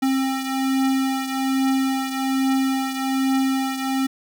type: beating tone pair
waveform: square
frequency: 266 / 267.2 Hz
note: C4 / C4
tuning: +29 / +36 cents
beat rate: 1.2 Hz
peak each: -21 / -27 dBFS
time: 0.02-4.07 s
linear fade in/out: 10 ms
effects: none